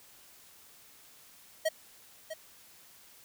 square tone with echo, 635 Hz, D#5, 35 cents sharp, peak -26 dBFS, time 1.65-1.69 s, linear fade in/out 10 ms, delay 650 ms, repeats 1, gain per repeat -11 dB, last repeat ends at 2.34 s, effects white hiss -57 dBFS RMS until 3.24 s

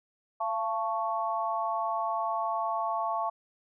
sine chord, F augmented, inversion none, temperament equal with one note detuned, 682.5 / 880 / 1108.7 Hz, F5 / A5 / C#6, -40 / 0 / 0 cents, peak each -32 dBFS, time 0.4-3.3 s, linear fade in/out 10 ms, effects none

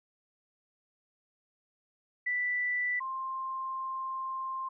sine tone pair in turn, 1975.5 / 1054.4 Hz, B6 / C6, 0 / +13 cents, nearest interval major seventh, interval 1087 cents, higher first, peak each -28 / -33 dBFS, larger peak first, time 2.26-3 / 3-4.69 s, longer second, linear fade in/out 10 ms, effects none

